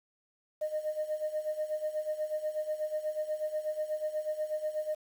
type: tone with tremolo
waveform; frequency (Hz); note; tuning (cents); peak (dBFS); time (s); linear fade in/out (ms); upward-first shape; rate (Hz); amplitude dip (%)
sine; 614; D#5; -23; -27; 0.61-4.95; 10; sine; 8.2; 80
effects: tanh soft clip ceiling -25 dBFS + 9-bit